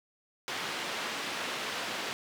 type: band-pass noise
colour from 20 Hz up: white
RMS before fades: -36 dBFS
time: 0.48-2.13 s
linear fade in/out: 0 ms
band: 200 to 3200 Hz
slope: 12 dB/octave
effects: none